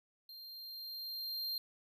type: tone with level ramp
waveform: square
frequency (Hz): 4186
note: C8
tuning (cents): 0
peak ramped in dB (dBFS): -50 to -36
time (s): 0.29-1.58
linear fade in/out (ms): 2
effects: none